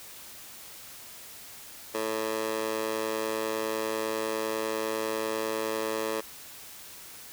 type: tone with high-pass filter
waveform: 15% pulse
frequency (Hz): 110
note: A2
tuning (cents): 0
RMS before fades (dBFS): -31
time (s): 1.94-6.21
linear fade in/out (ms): 10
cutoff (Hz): 510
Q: 1.9
effects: white hiss -46 dBFS RMS until 7.32 s